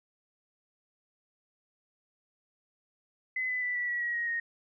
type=tone with pitch steps; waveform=sine; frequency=2028 / 2004 / 1979.4 / 1955.5 / 1931.9 / 1908.7 / 1885.6 / 1862.9 Hz; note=B6 / B6 / B6 / B6 / B6 / A#6 / A#6 / A#6; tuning=+45 / +25 / +3 / -18 / -39 / +40 / +19 / -2 cents; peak=-29 dBFS; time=3.36-4.4 s; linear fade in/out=5 ms; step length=130 ms; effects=none